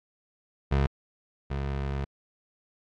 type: tone pair in turn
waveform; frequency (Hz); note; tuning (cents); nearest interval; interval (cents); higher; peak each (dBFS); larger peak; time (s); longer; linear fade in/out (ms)
25% pulse; 69.3 / 68.94; C#2 / C#2; 0 / -9; unison; 9; first; -18 / -25; first; 0.71-0.87 / 1.5-2.05; second; 10
effects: low-pass 3000 Hz 12 dB/octave + AAC 64 kbps